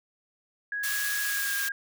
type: tone with pitch glide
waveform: sine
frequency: 1661.2 to 1619.5 Hz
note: G#6 to G#6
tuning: 0 to -44 cents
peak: -29 dBFS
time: 0.72-1.72 s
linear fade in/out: 2 ms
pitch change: -44 cents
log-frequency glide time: 1.23-1.55 s
type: high-pass noise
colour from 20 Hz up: white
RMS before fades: -32 dBFS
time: 0.83-1.69 s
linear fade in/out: 10 ms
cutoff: 1100 Hz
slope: 48 dB/octave
effects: none